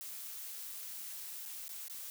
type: noise with dropouts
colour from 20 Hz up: blue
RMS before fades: -45 dBFS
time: 0.01-2.1 s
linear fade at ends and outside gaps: 0 ms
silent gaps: 1.454-1.459 / 1.681-1.692 / 1.882-1.898 s
effects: none